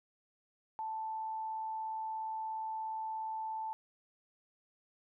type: tone with amplitude modulation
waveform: sine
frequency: 880 Hz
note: A5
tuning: in tune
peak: -35 dBFS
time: 0.79-3.73 s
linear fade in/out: 0 ms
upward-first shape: sine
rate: 117 Hz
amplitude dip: 25%
effects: none